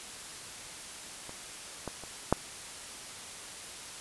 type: clicks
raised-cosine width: 1 ms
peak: -29 / -21 / -29 / -8 dBFS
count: 4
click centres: 1.294 / 1.877 / 2.037 / 2.326 s
effects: white hiss -44 dBFS RMS until 4 s + resampled to 24000 Hz